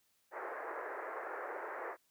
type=band-pass noise; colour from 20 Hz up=pink; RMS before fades=-43 dBFS; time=0.31-1.97 s; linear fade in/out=50 ms; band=380 to 1900 Hz; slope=48 dB/octave; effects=white hiss -75 dBFS RMS until 2.1 s